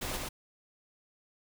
pink noise with echo, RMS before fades -36 dBFS, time 0.01-0.17 s, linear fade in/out 10 ms, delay 120 ms, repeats 1, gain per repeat -2 dB, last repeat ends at 0.29 s, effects none

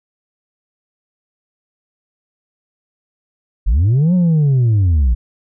sine linear two-way sweep, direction up then down, 40.31 to 185 to 53.9 Hz, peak -7 dBFS, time 3.66-5.15 s, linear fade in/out 20 ms, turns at 4.14 s, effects tanh soft clip ceiling -9 dBFS

